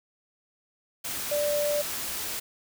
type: tone in noise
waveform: sine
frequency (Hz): 587.3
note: D5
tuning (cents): 0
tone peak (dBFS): -24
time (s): 1.31-1.82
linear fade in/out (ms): 10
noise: white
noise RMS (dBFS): -33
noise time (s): 1.04-2.4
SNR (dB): +6
effects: none